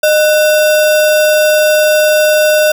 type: tone with sample-and-hold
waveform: sine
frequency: 612 Hz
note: D#5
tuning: 29 cents flat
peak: -6 dBFS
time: 0.03-2.72 s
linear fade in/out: 5 ms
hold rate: 2100 Hz
effects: none